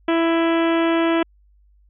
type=harmonic tone with a mistuned harmonic; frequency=331.4 Hz; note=E4; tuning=9 cents sharp; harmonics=1 / 2 / 3 / 4 / 5 / 6 / 7 / 8 / 9 / 10; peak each=-17 / -23 / -27 / -29 / -31 / -33 / -34 / -35 / -36 / -37 dBFS; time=0.08-1.23 s; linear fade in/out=5 ms; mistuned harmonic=7; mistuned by=+16 cents; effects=added 50 Hz sine -52 dBFS peak until 1.89 s